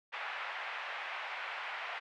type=band-pass noise; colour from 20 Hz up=white; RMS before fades=-41 dBFS; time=0.12-2 s; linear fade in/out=20 ms; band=680 to 2500 Hz; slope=24 dB/octave; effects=none